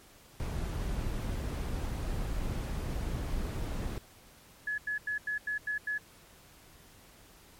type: noise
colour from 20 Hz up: brown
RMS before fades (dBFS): -34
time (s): 0.4-3.98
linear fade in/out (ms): 0
type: tone bursts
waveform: sine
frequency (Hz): 1699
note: G#6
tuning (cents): +39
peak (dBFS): -30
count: 7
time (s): 4.67-5.98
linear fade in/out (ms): 5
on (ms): 110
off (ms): 90
effects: pink hiss -57 dBFS RMS until 7.59 s + MP3 64 kbps